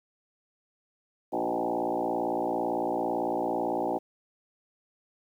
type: tone with frequency modulation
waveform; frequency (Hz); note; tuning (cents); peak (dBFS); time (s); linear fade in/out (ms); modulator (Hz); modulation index
sine; 563; C#5; +27; -26; 1.32-3.99; 20; 57.9; 5.2
effects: 10-bit